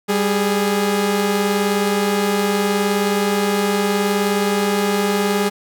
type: tone pair together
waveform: sawtooth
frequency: 198.04 / 415.3 Hz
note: G3 / G#4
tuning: +18 / 0 cents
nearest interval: octave + minor second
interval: 1282 cents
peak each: -15 / -15 dBFS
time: 0.08-5.5 s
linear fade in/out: 20 ms
effects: none